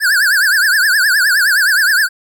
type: tone with vibrato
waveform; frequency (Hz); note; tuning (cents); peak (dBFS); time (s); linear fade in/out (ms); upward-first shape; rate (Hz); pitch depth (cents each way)
square; 1597; G6; +32; -10; 0-2.09; 50; triangle; 9.6; 210
effects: none